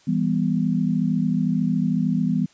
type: chord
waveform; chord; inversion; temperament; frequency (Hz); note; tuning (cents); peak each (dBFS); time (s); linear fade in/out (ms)
sine; E minor; none; equal with one note detuned; 164.81 / 198.39 / 246.9; E3 / G3 / B3; 0 / +21 / 0; -23; 0.07-2.46; 10
effects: white hiss -56 dBFS RMS until 2.53 s + resampled to 16000 Hz